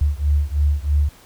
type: beating tone pair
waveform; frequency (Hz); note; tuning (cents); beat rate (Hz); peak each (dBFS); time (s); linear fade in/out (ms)
sine; 71.6 / 74.7; D2 / D2; -43 / +30; 3.1; -18 / -19; 0.01-1.09; 5
effects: pink hiss -48 dBFS RMS until 1.25 s